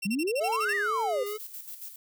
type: tone bursts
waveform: sawtooth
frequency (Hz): 2715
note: F7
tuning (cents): -50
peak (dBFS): -28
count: 9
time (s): 0.02-0.734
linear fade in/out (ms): 10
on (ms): 50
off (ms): 33
type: exponential two-way sweep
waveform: sine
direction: up then down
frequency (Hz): 183.3 to 1975.5 to 474.5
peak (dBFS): -26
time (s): 0.05-1.24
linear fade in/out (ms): 10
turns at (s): 0.75
type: tone with vibrato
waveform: square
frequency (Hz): 426.8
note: G#4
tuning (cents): +47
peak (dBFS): -33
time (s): 0.4-1.38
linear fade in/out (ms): 20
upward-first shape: sine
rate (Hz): 2.1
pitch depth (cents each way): 89
type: noise with tremolo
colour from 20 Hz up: violet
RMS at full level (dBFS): -40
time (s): 1.26-1.96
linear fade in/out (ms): 5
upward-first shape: square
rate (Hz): 7.2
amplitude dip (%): 55
effects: none